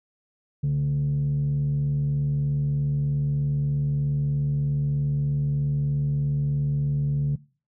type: tone with frequency modulation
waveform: sine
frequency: 142.9 Hz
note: D3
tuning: 47 cents flat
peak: -19 dBFS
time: 0.63-7.36 s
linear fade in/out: 10 ms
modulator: 76.8 Hz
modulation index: 0.26
effects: noise-tail reverb RT60 0.4 s tail -22 dB re dry + tanh soft clip ceiling -18 dBFS